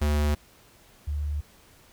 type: tone pair in turn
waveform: square / sine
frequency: 74.2 / 73.56 Hz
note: D2 / D2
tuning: +18 / +3 cents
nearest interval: unison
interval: 15 cents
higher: first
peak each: -22 / -26 dBFS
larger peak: first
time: 0.01-0.35 / 1.07-1.41 s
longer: neither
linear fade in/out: 10 ms
effects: pink hiss -56 dBFS RMS until 1.92 s